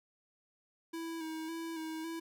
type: tone with vibrato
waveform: square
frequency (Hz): 324.2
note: E4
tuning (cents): -29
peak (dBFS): -39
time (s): 0.93-2.2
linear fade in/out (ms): 10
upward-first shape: square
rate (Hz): 1.8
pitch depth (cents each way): 30
effects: none